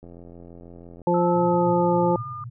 click train, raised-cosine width 2 ms, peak -31 dBFS, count 86, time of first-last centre 0.03-1.017 s, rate 86.1 Hz
harmonic tone, 174.61 Hz, F3, in tune, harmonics 1 / 2 / 3 / 5, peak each -23 / -23 / -23 / -23 dBFS, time 1.07-2.16 s, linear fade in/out 2 ms
sine tone with pitch glide, 1304 to 1209.7 Hz, E6 to D#6, -19 to -49 cents, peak -32 dBFS, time 1.14-2.44 s, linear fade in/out 2 ms, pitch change -130 cents, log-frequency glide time 1.28-1.98 s
pink band-pass noise, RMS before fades -37 dBFS, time 1.34-2.5 s, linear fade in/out 10 ms, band 110 to 130 Hz, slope 96 dB/octave
effects none

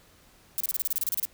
violet noise bursts, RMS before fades -27 dBFS, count 13, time 0.58-1.252 s, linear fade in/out 0 ms, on 24 ms, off 30 ms, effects pink hiss -58 dBFS RMS until 1.33 s

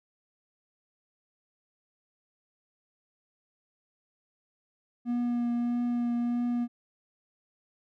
triangle tone with vibrato, 239.9 Hz, A#3, 50 cents sharp, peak -24 dBFS, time 5.05-6.68 s, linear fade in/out 50 ms, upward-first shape triangle, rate 1.6 Hz, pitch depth 15 cents each way, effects none

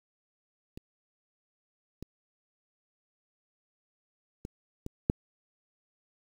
clicks, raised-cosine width 3 ms, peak -29 / -27 / -25 / -24 / -10 dBFS, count 5, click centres 0.775 / 2.026 / 4.451 / 4.864 / 5.099 s, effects 8-bit

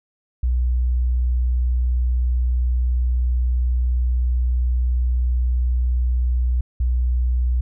sine tone pair in turn, 61.5 / 61.5 Hz, B1 / B1, -7 / -7 cents, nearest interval unison, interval 0 cents, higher neither, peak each -16 dBFS, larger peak neither, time 0.43-6.61 / 6.8-7.61 s, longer first, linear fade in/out 5 ms, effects none

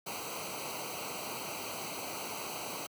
pink noise with comb filter, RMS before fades -40 dBFS, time 0.06-2.87 s, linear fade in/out 10 ms, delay 0.57 ms, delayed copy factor -0.9, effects high-pass 100 Hz 12 dB/octave

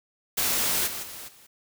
white noise with level steps, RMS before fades -25 / -34 / -40 / -53 dBFS, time 0.37-1.47 s, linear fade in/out 10 ms, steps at 0.86 / 1.02 / 1.27 s, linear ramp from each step 20 ms, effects none

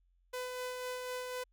sawtooth tone with tremolo, 502 Hz, B4, 28 cents sharp, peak -33 dBFS, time 0.33-1.44 s, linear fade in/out 10 ms, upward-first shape sine, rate 4 Hz, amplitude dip 30%, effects added 44 Hz sine -68 dBFS peak until 1.52 s

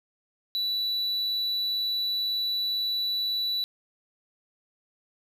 triangle tone, 3951 Hz, B7, in tune, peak -24 dBFS, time 0.55-3.64 s, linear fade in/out 0 ms, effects none

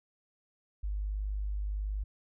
sine tone, 50.7 Hz, G#1, 41 cents flat, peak -31 dBFS, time 0.83-2.04 s, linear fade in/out 10 ms, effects none

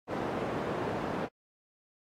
white band-pass noise, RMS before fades -34 dBFS, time 0.07-1.29 s, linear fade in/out 50 ms, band 120 to 680 Hz, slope 12 dB/octave, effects AAC 48 kbps

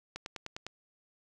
click train, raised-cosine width 0.2 ms, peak -22 dBFS, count 6, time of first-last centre 0.16-0.666 s, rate 9.88 Hz, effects none

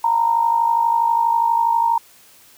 sine tone with amplitude modulation, 926 Hz, A#5, 12 cents flat, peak -11 dBFS, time 0.04-1.98 s, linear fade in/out 5 ms, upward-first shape sine, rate 52.3 Hz, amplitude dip 65%, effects white hiss -49 dBFS RMS until 2.57 s

